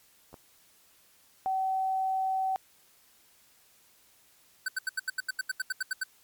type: clicks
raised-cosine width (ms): 1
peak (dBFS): -37 / -31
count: 2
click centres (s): 0.33 / 0.342
type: tone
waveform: sine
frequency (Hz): 762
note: G5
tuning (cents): -49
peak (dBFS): -26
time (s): 1.46-2.56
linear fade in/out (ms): 0
type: tone bursts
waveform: square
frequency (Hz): 1527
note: G6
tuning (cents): -46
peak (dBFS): -28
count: 14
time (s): 4.66-6.036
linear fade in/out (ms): 5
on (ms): 24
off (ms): 80
effects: white hiss -62 dBFS RMS until 6.23 s + MP3 96 kbps